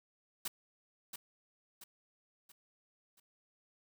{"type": "noise with echo", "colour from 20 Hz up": "white", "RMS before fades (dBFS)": -38, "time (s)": [0.45, 0.48], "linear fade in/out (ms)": 5, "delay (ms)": 680, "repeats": 4, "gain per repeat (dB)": -7, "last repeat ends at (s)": 3.2, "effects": []}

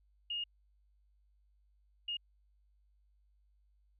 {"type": "tone bursts at uneven times", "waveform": "sine", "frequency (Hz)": 2850, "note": "F7", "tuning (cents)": 34, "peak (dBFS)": -35, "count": 2, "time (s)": [[0.3, 0.44], [2.08, 2.17]], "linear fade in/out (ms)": 5, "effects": ["added 50 Hz sine -67 dBFS peak until 3.99 s"]}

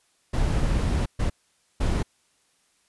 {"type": "noise bursts at uneven times", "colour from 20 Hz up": "brown", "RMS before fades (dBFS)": -23, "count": 3, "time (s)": [[0.33, 1.06], [1.19, 1.3], [1.8, 2.03]], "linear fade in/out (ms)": 10, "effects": ["white hiss -66 dBFS RMS until 2.88 s", "resampled to 24000 Hz"]}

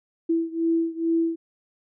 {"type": "beating tone pair", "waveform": "sine", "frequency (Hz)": [329.6, 331.9], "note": ["E4", "E4"], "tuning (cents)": [0, 12], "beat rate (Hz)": 2.3, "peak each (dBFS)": [-23, -25], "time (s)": [0.29, 1.36], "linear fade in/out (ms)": 10, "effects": []}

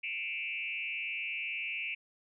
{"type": "tone with frequency modulation", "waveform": "sine", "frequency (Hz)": 2501, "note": "D#7", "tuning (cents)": 8, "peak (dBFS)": -34, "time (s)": [0.03, 1.95], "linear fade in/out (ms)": 10, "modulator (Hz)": 151, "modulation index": 1.8, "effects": []}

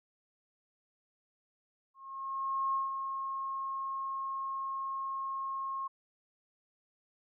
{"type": "tone with ADSR envelope", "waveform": "sine", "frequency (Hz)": 1079, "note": "C#6", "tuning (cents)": -47, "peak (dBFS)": -28, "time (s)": [1.94, 5.88], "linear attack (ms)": 800, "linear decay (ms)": 160, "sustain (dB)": -6, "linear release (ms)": 13, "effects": []}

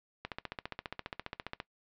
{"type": "click train", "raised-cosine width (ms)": 0.3, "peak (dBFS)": -21, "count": 21, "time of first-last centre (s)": [0.25, 1.601], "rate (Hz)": 14.8, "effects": ["noise-tail reverb RT60 0.1 s tail -19 dB re dry", "low-pass 5000 Hz 12 dB/octave"]}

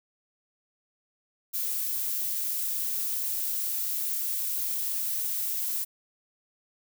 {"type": "noise", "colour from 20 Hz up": "violet", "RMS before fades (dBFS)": -30, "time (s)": [1.53, 5.85], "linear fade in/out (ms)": 20, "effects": []}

